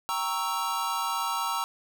square chord, G diminished seventh, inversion none, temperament equal, 784 / 932.3 / 1108.7 / 1318.5 Hz, G5 / Bb5 / Db6 / Fb6, 0 / 0 / 0 / 0 cents, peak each -38 / -32 / -35 / -32 dBFS, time 0.09-1.64 s, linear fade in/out 0 ms, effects none

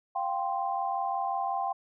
sine chord, F suspended second, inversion none, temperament equal, 698.5 / 784 / 1046.5 Hz, F5 / G5 / C6, 0 / 0 / 0 cents, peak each -34 / -30 / -34 dBFS, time 0.15-1.73 s, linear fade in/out 10 ms, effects none

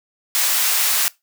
white high-pass noise, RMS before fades -18 dBFS, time 0.35-1.08 s, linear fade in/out 0 ms, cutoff 900 Hz, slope 12 dB/octave, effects noise-tail reverb RT60 0.2 s tail -21 dB re dry

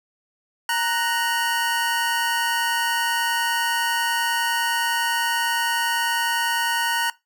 25% pulse tone pair together, 930.1 / 1480 Hz, A#5 / F#6, -4 / 0 cents, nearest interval minor sixth, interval 804 cents, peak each -19 / -21 dBFS, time 0.69-7.1 s, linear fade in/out 2 ms, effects noise-tail reverb RT60 0.2 s tail -20 dB re dry

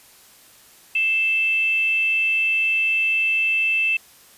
sine tone with frequency modulation, 2648 Hz, E7, 7 cents sharp, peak -17 dBFS, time 0.95-3.97 s, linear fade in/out 5 ms, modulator 543 Hz, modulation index 0.21, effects white hiss -50 dBFS RMS until 4.37 s + resampled to 32000 Hz

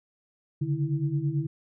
sine tone cluster, 139.4 / 148.5 / 327.2 Hz, C#3 / D3 / E4, +10 / +20 / -13 cents, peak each -29 / -27 / -34 dBFS, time 0.61-1.47 s, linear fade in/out 10 ms, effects none

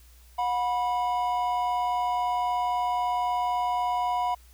triangle tone pair together, 725 / 981.2 Hz, F#5 / B5, -35 / -12 cents, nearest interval perfect fourth, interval 523 cents, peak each -25 dBFS, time 0.38-4.35 s, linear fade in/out 10 ms, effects added 60 Hz sine -51 dBFS peak until 4.53 s + white hiss -59 dBFS RMS until 4.53 s

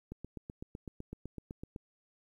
click train, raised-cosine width 3 ms, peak -29 dBFS, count 14, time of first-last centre 0.12-1.761 s, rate 7.92 Hz, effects 11-bit

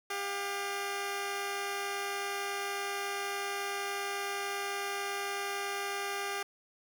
10% pulse tone pair together, 400 / 712.7 Hz, G4 / F5, +35 / +35 cents, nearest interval minor seventh, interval 1000 cents, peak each -26 / -33 dBFS, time 0.1-6.43 s, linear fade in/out 5 ms, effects none

